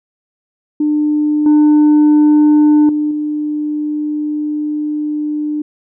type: tone with level steps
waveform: sine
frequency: 299.9 Hz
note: D4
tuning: 36 cents sharp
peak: -10 / -3 / -12 / -15 dBFS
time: 0.8-5.62 s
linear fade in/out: 5 ms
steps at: 1.46 / 2.89 / 3.11 s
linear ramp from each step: 2 ms
effects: tanh soft clip ceiling -5 dBFS